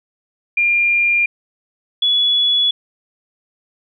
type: tone pair in turn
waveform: sine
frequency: 2400 / 3401 Hz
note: D7 / G#7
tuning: +37 / +40 cents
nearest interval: tritone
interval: 603 cents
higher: second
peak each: -12 dBFS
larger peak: neither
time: 0.57-1.26 / 2.02-2.71 s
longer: neither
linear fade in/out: 5 ms
effects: none